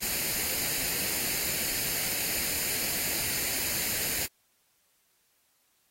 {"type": "noise with comb filter", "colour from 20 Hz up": "white", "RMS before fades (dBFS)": -30, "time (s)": [0.01, 4.27], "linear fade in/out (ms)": 20, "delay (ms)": 0.43, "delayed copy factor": 0.55, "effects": ["white hiss -70 dBFS RMS until 5.9 s", "AAC 48 kbps"]}